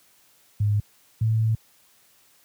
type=tone pair in turn; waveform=sine; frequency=103.83 / 111.12 Hz; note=G#2 / A2; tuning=0 / +18 cents; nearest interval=minor second; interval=118 cents; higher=second; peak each=-18 dBFS; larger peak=neither; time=0.6-0.8 / 1.21-1.55 s; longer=second; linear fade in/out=5 ms; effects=white hiss -59 dBFS RMS until 2.44 s + high-pass 60 Hz 12 dB/octave